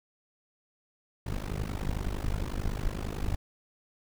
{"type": "noise with amplitude modulation", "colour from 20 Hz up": "brown", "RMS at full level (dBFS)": -28, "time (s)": [1.26, 3.36], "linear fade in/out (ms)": 10, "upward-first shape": "sine", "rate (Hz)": 51, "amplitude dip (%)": 95, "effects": []}